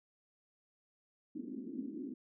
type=band-pass noise; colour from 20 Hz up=white; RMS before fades=-43 dBFS; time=1.35-2.14 s; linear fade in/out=10 ms; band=230 to 310 Hz; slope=48 dB/octave; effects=none